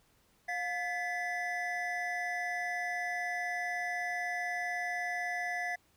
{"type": "tone cluster", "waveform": "triangle", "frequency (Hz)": [711, 1725, 1989], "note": ["F5", "A6", "B6"], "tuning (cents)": [31, -35, 12], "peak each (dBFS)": [-35, -37, -35], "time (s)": [0.48, 5.76], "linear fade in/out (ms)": 10, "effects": ["pink hiss -69 dBFS RMS until 5.96 s"]}